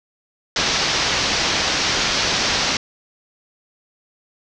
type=low-pass noise; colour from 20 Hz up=white; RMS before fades=-20 dBFS; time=0.56-2.77 s; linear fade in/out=2 ms; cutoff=6000 Hz; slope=48 dB/octave; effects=none